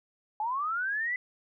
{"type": "linear sweep", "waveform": "sine", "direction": "up", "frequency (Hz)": [829, 2023], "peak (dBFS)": -28, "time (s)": [0.4, 1.16], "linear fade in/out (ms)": 2, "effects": []}